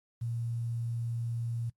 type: tone with quantisation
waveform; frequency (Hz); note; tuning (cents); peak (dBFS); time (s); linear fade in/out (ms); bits
sine; 117.1; A#2; +8; -31; 0.21-1.7; 10; 10
effects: noise-tail reverb RT60 0.1 s tail -20 dB re dry + MP3 64 kbps